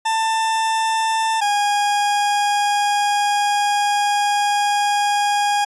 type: tone pair in turn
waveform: 40% pulse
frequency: 891 / 820.4 Hz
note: A5 / G#5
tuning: +22 / -21 cents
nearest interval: minor second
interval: 143 cents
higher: first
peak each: -16 / -15 dBFS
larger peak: second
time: 0.05-1.41 / 1.41-5.65 s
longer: second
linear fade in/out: 10 ms
effects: resampled to 24000 Hz